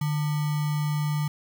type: tone with sample-and-hold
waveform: sine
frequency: 150 Hz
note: D3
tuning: 37 cents sharp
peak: -23 dBFS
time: 0.01-1.28 s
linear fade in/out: 5 ms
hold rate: 1050 Hz
effects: none